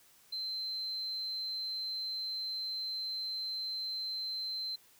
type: tone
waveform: triangle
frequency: 4100 Hz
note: C8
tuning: 36 cents flat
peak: -32 dBFS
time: 0.32-4.76 s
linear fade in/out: 10 ms
effects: tanh soft clip ceiling -33 dBFS + white hiss -63 dBFS RMS until 4.99 s